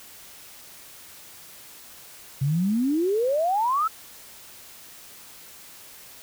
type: exponential sweep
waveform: sine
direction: up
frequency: 130.81 to 1349 Hz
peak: -20 dBFS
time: 2.41-3.88 s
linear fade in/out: 10 ms
effects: white hiss -46 dBFS RMS until 6.22 s